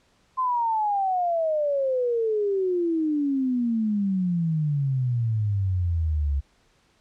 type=exponential sweep; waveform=sine; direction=down; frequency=1046.5 to 68.1 Hz; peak=-21 dBFS; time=0.37-6.41 s; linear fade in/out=20 ms; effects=pink hiss -63 dBFS RMS until 7 s + low-pass 7000 Hz 12 dB/octave